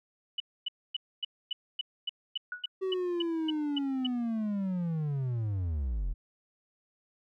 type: tone bursts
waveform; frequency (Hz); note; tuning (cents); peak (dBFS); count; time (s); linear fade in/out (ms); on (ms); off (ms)
sine; 2965; F#7; +3; -29; 14; 0.38-4.068; 5; 22; 260
type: tone with exponential decay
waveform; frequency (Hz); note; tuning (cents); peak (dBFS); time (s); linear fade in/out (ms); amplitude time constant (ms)
sine; 1466; F#6; -16; -31; 2.52-2.68; 2; 34
type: linear sweep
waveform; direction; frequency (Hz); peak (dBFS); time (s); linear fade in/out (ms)
triangle; down; 383.3 to 36.71; -27; 2.81-6.14; 20
effects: none